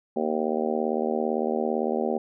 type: harmonic tone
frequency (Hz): 77.78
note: D#2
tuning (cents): 0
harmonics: 3 / 4 / 5 / 6 / 7 / 8 / 9 / 10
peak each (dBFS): -29 / -36 / -29 / -31 / -31 / -35 / -35 / -34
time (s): 0.16-2.18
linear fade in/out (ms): 5
effects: none